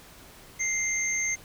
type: tone pair together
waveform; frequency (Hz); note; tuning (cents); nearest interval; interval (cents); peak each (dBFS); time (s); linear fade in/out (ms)
sine; 2090 / 6339; C7 / G8; -2 / +18; octave + perfect fifth; 1920; -28; 0.59-1.36; 20
effects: pink hiss -50 dBFS RMS until 1.44 s